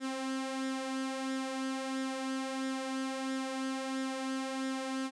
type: tone with flanger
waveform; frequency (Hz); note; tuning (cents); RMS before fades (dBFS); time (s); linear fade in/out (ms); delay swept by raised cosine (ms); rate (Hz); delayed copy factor
sawtooth; 264.8; C4; +21; -36; 0-5.11; 50; 0.55 to 3.15; 1.5; +0.5
effects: resampled to 22050 Hz